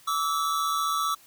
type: tone pair together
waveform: square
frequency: 1152 / 1307 Hz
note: D6 / E6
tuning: -34 / -15 cents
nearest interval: major second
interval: 219 cents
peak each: -28 dBFS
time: 0.07-1.15 s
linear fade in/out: 10 ms
effects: white hiss -55 dBFS RMS until 1.26 s